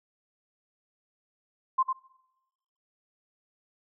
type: tone with echo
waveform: sine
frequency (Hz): 1046.5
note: C6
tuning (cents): 0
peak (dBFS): -20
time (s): 1.78-1.83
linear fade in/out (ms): 10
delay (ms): 100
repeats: 1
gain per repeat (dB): -5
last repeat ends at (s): 1.93
effects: noise-tail reverb RT60 1.0 s tail -22 dB re dry